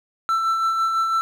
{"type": "tone with tremolo", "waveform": "triangle", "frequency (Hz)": 1334, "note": "E6", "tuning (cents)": 20, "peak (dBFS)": -15, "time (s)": [0.29, 1.21], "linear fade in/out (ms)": 0, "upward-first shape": "sine", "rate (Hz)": 6, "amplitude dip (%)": 35, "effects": ["9-bit"]}